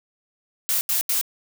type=noise bursts; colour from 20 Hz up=blue; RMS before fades=-22 dBFS; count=3; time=0.69-1.212 s; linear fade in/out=0 ms; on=120 ms; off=81 ms; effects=none